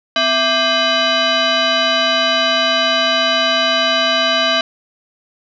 sine tone with frequency modulation, 1174.7 Hz, D6, in tune, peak -12 dBFS, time 0.16-4.61 s, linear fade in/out 2 ms, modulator 918 Hz, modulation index 3.4, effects none

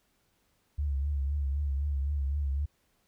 sine tone with vibrato, 70.6 Hz, C#2, 32 cents sharp, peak -27 dBFS, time 0.78-2.66 s, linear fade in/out 10 ms, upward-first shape triangle, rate 3.9 Hz, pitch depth 83 cents each way, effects pink hiss -72 dBFS RMS until 3.07 s

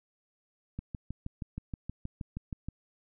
click train, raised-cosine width 5 ms, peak -24 dBFS, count 13, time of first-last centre 0.79-2.686 s, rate 6.33 Hz, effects none

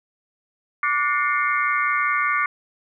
sine tone cluster, 1167 / 1447 / 1795 / 2112 / 2237 Hz, D6 / F#6 / A6 / C7 / C#7, -11 / -39 / +34 / +16 / +15 cents, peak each -22 / -25 / -29 / -24 / -30 dBFS, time 0.83-2.46 s, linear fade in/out 2 ms, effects none

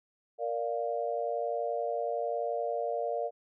sine chord, Bb major, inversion none, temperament equal, 466.2 / 587.3 / 698.5 Hz, Bb4 / D5 / F5, 0 / 0 / 0 cents, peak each -34 dBFS, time 0.38-3.31 s, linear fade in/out 50 ms, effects none

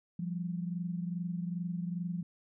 sine tone pair together, 172.5 / 194.95 Hz, F3 / G3, -21 / -9 cents, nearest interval major second, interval 212 cents, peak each -34 / -40 dBFS, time 0.19-2.23 s, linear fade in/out 5 ms, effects none

